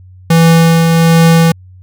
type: tone with tremolo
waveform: square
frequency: 165.3 Hz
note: E3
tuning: 5 cents sharp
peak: -4 dBFS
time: 0.3-1.52 s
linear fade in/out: 5 ms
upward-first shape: triangle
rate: 1.3 Hz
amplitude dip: 35%
effects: added 92 Hz sine -34 dBFS peak until 1.82 s